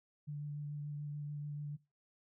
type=tone with vibrato; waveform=sine; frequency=146.83 Hz; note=D3; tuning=in tune; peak=-39 dBFS; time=0.27-1.77 s; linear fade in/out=20 ms; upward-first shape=sine; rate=6.9 Hz; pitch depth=14 cents each way; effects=noise-tail reverb RT60 0.3 s tail -22 dB re dry